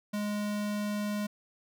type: tone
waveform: square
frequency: 207.7 Hz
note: G#3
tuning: in tune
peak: -31 dBFS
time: 0.13-1.27 s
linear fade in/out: 10 ms
effects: none